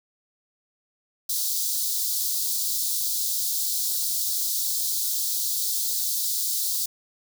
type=high-pass noise; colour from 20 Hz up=white; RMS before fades=-26 dBFS; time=1.29-6.86 s; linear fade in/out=5 ms; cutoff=3800 Hz; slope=48 dB/octave; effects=none